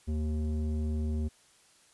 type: tone with low-pass filter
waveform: square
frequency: 76.8 Hz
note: D#2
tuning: 22 cents flat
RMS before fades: -31 dBFS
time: 0.07-1.29 s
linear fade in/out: 20 ms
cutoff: 300 Hz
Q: 1.3
effects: white hiss -62 dBFS RMS until 1.93 s + resampled to 24000 Hz